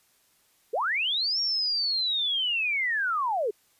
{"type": "linear two-way sweep", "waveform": "sine", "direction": "up then down", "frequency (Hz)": [384.2, 5590, 384.2], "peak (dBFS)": -24, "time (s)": [0.73, 3.51], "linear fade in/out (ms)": 10, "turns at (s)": 1.4, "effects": ["white hiss -65 dBFS RMS until 3.79 s", "resampled to 32000 Hz"]}